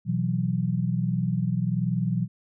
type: chord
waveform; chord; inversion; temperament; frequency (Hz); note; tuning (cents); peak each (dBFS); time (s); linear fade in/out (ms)
sine; B suspended fourth; none; equal; 123.47 / 164.81 / 185; B2 / E3 / F#3; 0 / 0 / 0; -27; 0.05-2.28; 50
effects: none